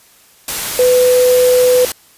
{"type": "tone in noise", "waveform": "sine", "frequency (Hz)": 499.9, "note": "B4", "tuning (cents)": 21, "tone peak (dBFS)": -7, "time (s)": [0.79, 1.85], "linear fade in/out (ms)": 2, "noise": "white", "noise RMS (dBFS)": -20, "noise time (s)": [0.48, 1.92], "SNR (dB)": 10, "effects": ["white hiss -47 dBFS RMS until 2.17 s", "resampled to 32000 Hz"]}